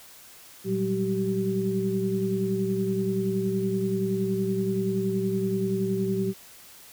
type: tone cluster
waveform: sine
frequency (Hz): 116.6 / 188.8 / 199.4 / 385.2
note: A#2 / F#3 / G3 / G4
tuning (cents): +1 / +35 / +30 / -30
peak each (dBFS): -33 / -27 / -34 / -27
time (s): 0.64-6.34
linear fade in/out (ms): 50
effects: white hiss -49 dBFS RMS until 6.92 s

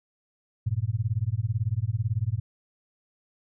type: tone with tremolo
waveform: sine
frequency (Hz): 110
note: A2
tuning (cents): 0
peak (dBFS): -20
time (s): 0.66-2.4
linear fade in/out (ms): 10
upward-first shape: sine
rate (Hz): 18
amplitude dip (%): 100
effects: none

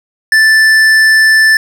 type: tone with tanh clipping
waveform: triangle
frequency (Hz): 1760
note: A6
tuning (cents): 0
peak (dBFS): -6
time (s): 0.32-1.57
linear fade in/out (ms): 2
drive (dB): 16
effects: none

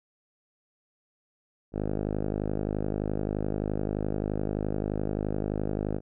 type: tone with low-pass filter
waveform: 5% pulse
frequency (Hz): 51.6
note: G#1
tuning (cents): -10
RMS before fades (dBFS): -30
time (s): 1.72-6.01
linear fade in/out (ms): 50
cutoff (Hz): 560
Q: 0.64
effects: none

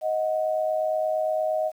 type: tone pair together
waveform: sine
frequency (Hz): 627.4 / 736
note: D#5 / F#5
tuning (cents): +14 / -9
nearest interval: minor third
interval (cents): 277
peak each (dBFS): -23 / -29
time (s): 0.01-1.72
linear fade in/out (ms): 50
effects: 9-bit

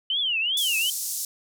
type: tone with vibrato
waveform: sine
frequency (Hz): 2983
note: F#7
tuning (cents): +13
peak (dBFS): -22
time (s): 0.1-0.9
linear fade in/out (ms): 2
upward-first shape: triangle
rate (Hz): 2.6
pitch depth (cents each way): 280
type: band-pass noise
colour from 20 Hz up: pink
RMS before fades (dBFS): -30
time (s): 0.57-1.25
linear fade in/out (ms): 2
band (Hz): 5800 to 15000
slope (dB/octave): 24
effects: none

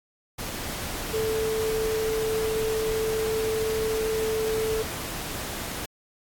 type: tone in noise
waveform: sine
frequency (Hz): 440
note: A4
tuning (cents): 0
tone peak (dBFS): -24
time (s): 1.13-4.83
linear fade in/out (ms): 10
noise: pink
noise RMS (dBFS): -33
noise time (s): 0.38-5.86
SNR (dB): +6
effects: AAC 64 kbps

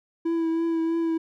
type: tone with vibrato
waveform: triangle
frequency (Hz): 329.6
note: E4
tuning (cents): 0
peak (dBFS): -20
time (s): 0.25-1.18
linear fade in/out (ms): 10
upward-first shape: triangle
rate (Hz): 3.1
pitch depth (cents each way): 25
effects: none

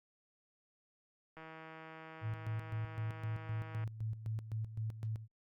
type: click train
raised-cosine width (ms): 0.5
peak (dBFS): -36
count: 396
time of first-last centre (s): 1.37-3.839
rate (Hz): 160
type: tone with tremolo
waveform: sine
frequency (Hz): 110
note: A2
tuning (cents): 0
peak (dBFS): -35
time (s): 2.21-5.28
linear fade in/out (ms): 50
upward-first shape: square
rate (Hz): 3.9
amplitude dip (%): 70
effects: Opus 48 kbps

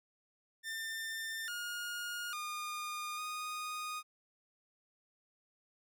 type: tone with pitch steps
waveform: sawtooth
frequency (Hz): 1795 / 1429 / 1217 / 1237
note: A6 / F6 / D#6 / D#6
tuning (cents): +34 / +39 / -39 / -10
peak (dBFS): -35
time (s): 0.63-4.03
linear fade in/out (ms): 50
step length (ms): 850
effects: none

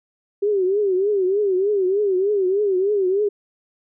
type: tone with vibrato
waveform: sine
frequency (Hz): 392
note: G4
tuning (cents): 0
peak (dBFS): -16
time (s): 0.42-3.29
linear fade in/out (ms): 10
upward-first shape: triangle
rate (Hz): 3.3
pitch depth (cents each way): 150
effects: none

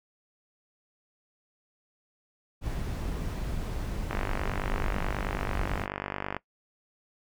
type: noise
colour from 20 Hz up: brown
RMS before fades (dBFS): -32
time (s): 2.61-5.87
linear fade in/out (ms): 50
type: click train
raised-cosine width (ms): 0.5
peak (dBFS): -16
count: 112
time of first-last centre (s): 4.11-6.366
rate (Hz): 49.2
effects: noise-tail reverb RT60 0.1 s tail -20 dB re dry

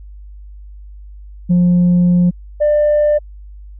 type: tone pair in turn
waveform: sine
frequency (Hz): 177 / 595.4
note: F3 / D5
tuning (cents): +23 / +24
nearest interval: octave + major sixth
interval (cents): 2101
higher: second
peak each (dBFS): -6 / -8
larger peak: first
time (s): 1.49-2.31 / 2.6-3.19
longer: first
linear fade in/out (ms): 20
effects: tanh soft clip ceiling -7 dBFS + added 50 Hz sine -32 dBFS peak until 3.79 s

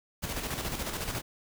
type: noise with tremolo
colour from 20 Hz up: pink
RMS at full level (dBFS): -33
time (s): 0.22-1.22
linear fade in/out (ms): 20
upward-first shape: square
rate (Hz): 14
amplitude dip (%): 45
effects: none

